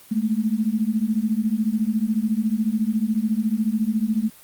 sine beating tone pair, 211 / 225 Hz, G#3 / A3, +28 / +39 cents, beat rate 14 Hz, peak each -22 dBFS, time 0.11-4.3 s, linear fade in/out 10 ms, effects white hiss -48 dBFS RMS until 4.43 s + Opus 32 kbps

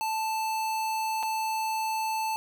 square tone with dropouts, 880 Hz, A5, in tune, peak -28 dBFS, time 0.01-2.36 s, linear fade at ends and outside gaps 0 ms, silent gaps 1.228-1.232 s, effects none

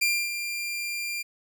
sawtooth tone with ADSR envelope, 2386 Hz, D7, 27 cents sharp, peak -17 dBFS, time 0.01-1.23 s, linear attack 12 ms, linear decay 270 ms, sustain -9 dB, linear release 17 ms, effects none

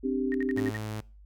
sine chord, C suspended second, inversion none, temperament equal, 261.6 / 293.7 / 392 Hz, C4 / D4 / G4, 0 / 0 / 0 cents, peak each -28 / -33 / -31 dBFS, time 0.03-0.71 s, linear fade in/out 20 ms
sine tone bursts, 1852 Hz, A#6, 12 cents flat, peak -34 dBFS, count 6, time 0.32-0.767 s, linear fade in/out 0 ms, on 22 ms, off 63 ms
sawtooth tone, 107.5 Hz, A2, 40 cents flat, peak -29 dBFS, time 0.56-1.01 s, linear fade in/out 10 ms
effects noise-tail reverb RT60 0.4 s tail -24 dB re dry + added 50 Hz sine -49 dBFS peak until 1.25 s

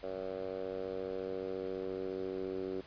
10% pulse tone with band-pass filter sweep, 94.4 Hz, F#2, 35 cents sharp, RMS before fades -39 dBFS, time 0.03-2.81 s, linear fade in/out 5 ms, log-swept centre 560 to 370 Hz, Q 3, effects pink hiss -56 dBFS RMS until 2.86 s + resampled to 11025 Hz

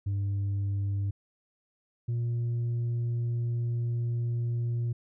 sine tone pair in turn, 99.6 / 118.45 Hz, G2 / A#2, +28 / +28 cents, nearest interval minor third, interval 300 cents, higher second, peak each -24 dBFS, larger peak neither, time 0.06-1.11 / 2.08-4.93 s, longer second, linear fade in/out 10 ms, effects tanh soft clip ceiling -26 dBFS

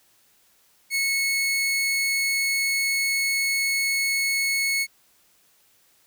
sawtooth tone, 2196 Hz, C#7, 17 cents flat, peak -18 dBFS, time 0.9-4.87 s, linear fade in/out 50 ms, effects white hiss -61 dBFS RMS until 6.06 s

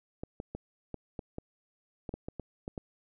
clicks, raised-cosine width 2 ms, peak -24 dBFS, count 12, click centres 0.235 / 0.401 / 0.55 / 0.943 / 1.192 / 1.384 / 2.092 / 2.14 / 2.285 / 2.397 / 2.679 / 2.778 s, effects none

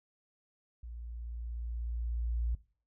sine tone with level ramp, 58.27 Hz, A#1, in tune, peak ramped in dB -42 to -28 dBFS, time 0.83-2.55 s, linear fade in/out 5 ms, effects noise-tail reverb RT60 0.4 s tail -19 dB re dry + tanh soft clip ceiling -24 dBFS

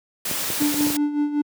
white noise, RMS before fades -26 dBFS, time 0.25-0.97 s, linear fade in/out 5 ms
clicks, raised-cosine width 2 ms, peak -16 dBFS, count 7, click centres 0.313 / 0.503 / 0.622 / 0.742 / 0.808 / 0.868 / 0.903 s
triangle tone with tremolo, 293.7 Hz, D4, in tune, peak -15 dBFS, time 0.6-1.42 s, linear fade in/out 10 ms, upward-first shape sine, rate 5.3 Hz, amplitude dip 65%
effects high-pass 100 Hz 12 dB/octave

